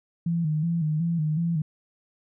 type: tone with vibrato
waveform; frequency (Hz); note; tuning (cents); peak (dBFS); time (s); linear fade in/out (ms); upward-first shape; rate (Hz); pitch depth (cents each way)
sine; 161; E3; -41; -22; 0.26-1.62; 5; square; 2.7; 81
effects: none